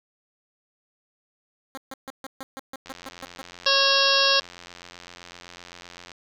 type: tone bursts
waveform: 10% pulse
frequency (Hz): 266.8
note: C4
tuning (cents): +34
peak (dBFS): -26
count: 11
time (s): 1.75-3.414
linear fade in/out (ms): 0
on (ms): 24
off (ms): 140
type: click train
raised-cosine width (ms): 0.2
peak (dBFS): -24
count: 287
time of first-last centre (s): 2.86-6.117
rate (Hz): 87.8
type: harmonic tone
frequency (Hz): 549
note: C#5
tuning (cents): -17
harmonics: 1 / 2 / 3 / 5 / 6 / 7 / 8 / 9 / 10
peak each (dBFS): -26 / -26 / -26 / -26 / -26 / -26 / -26 / -26 / -26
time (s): 3.66-4.4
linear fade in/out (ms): 5
effects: none